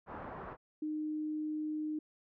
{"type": "low-pass noise", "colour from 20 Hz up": "white", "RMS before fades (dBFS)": -45, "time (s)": [0.06, 0.57], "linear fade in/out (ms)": 50, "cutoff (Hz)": 1300, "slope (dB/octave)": 24}
{"type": "tone", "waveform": "sine", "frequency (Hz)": 306.6, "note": "D#4", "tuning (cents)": -25, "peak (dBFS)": -34, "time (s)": [0.82, 1.99], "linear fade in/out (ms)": 5}
{"effects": []}